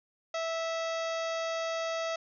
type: harmonic tone with a mistuned harmonic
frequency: 656 Hz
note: E5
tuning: 9 cents flat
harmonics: 1 / 2 / 3 / 4 / 5 / 6 / 7 / 8 / 9 / 10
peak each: -32 / -38 / -42 / -44 / -46 / -48 / -49 / -50 / -51 / -52 dBFS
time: 0.34-2.16 s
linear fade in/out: 5 ms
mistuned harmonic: 6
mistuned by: -56 cents
effects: none